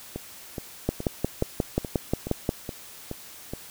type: two click trains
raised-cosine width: 2 ms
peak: -18 / -9 dBFS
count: 9 / 10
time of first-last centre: 0.16-3.536 / 0.89-2.491 s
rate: 2.37 / 5.62 Hz
effects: white hiss -45 dBFS RMS until 3.7 s